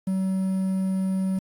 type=tone with quantisation; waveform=triangle; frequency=189.7 Hz; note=F#3; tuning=43 cents sharp; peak=-20 dBFS; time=0.07-1.39 s; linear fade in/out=5 ms; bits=8; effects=AAC 64 kbps